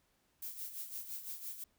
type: noise with tremolo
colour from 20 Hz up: violet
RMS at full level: -42 dBFS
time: 0.42-1.64 s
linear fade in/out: 5 ms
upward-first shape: sine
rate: 5.9 Hz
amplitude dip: 65%
effects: pink hiss -75 dBFS RMS until 1.78 s